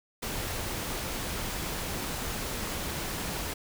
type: noise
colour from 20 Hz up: pink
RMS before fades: -34 dBFS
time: 0.22-3.54 s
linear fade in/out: 10 ms
effects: none